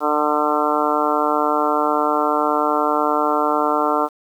harmonic tone, 149.7 Hz, D3, 33 cents sharp, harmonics 2 / 3 / 4 / 5 / 6 / 7 / 8 / 9, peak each -24 / -24 / -24 / -24 / -24 / -24 / -24 / -24 dBFS, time 0-4.09 s, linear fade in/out 50 ms, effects 8-bit

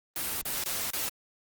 white noise with dropouts, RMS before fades -32 dBFS, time 0.16-1.09 s, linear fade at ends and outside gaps 2 ms, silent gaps 0.414-0.453 / 0.639-0.659 / 0.905-0.933 s, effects Opus 32 kbps

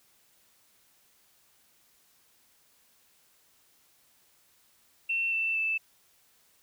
sine tone with pitch steps, 2700 / 2669 / 2638 Hz, E7 / E7 / E7, +41 / +21 / +1 cents, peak -26 dBFS, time 5.09-5.78 s, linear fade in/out 10 ms, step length 230 ms, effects white hiss -65 dBFS RMS until 6.62 s

